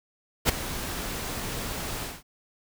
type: noise with ADSR envelope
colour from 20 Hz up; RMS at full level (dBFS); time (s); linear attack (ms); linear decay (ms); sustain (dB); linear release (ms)
pink; -19; 0.45-2.23; 40; 10; -14; 210
effects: none